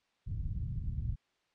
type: low-pass noise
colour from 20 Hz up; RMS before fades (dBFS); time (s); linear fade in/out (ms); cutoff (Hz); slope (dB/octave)
white; -36; 0.26-1.16; 20; 120; 24
effects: white hiss -75 dBFS RMS until 1.54 s + low-pass 4000 Hz 12 dB/octave